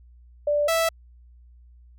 sine / sawtooth tone pair in turn, 587.3 / 657.4 Hz, D5 / E5, 0 / -5 cents, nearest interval major second, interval 195 cents, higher second, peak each -19 / -16 dBFS, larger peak second, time 0.47-0.68 / 0.68-0.89 s, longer neither, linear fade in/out 5 ms, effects added 60 Hz sine -48 dBFS peak until 1.98 s

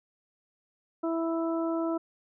harmonic tone, 329.6 Hz, E4, in tune, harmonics 1 / 2 / 3 / 4, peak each -28 / -33 / -40 / -39 dBFS, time 1.03-1.98 s, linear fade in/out 10 ms, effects none

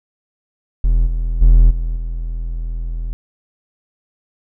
triangle tone with level steps, 41.39 Hz, E1, 8 cents sharp, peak -8 / -14 / -3 / -15 / -18 dBFS, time 0.84-3.13 s, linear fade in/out 0 ms, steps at 1.06 / 1.41 / 1.7 / 1.96 s, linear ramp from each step 10 ms, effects none

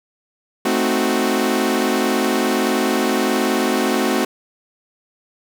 sawtooth chord, A diminished seventh, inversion none, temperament equal, 220 / 261.6 / 311.1 / 370 Hz, A3 / C4 / Eb4 / Gb4, 0 / 0 / 0 / 0 cents, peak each -18 / -17 / -21 / -17 dBFS, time 0.65-4.25 s, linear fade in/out 5 ms, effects none

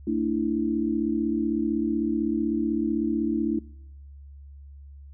sine chord, A suspended fourth, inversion none, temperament equal with one note detuned, 223.5 / 293.7 / 329.6 Hz, A3 / D4 / E4, +27 / 0 / 0 cents, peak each -27 dBFS, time 0.07-3.59 s, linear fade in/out 5 ms, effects noise-tail reverb RT60 0.9 s tail -26 dB re dry + added 70 Hz sine -42 dBFS peak until 5.13 s

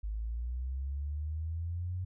sine linear sweep, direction up, 51.2 to 92.5 Hz, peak -33 dBFS, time 0.03-2.05 s, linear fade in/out 10 ms, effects none

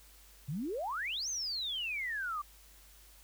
sine exponential two-way sweep, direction up then down, 127.9 to 6480 to 1144 Hz, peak -34 dBFS, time 0.48-2.42 s, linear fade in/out 10 ms, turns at 1.29 s, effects added 50 Hz sine -59 dBFS peak until 3.23 s + white hiss -60 dBFS RMS until 3.23 s

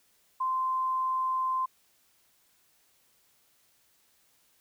sine tone, 1039 Hz, C6, 12 cents flat, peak -26 dBFS, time 0.4-1.66 s, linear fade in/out 10 ms, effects white hiss -67 dBFS RMS until 4.6 s

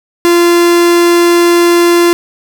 45% pulse tone, 345.2 Hz, F4, 20 cents flat, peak -5 dBFS, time 0.25-2.13 s, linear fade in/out 0 ms, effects none

